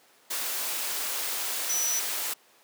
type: tone in noise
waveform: sine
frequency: 5920 Hz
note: F#8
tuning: in tune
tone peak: -26 dBFS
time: 1.69-2 s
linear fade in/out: 10 ms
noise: white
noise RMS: -31 dBFS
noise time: 0.3-2.34 s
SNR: +2 dB
effects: pink hiss -59 dBFS RMS until 2.63 s + high-pass 400 Hz 12 dB/octave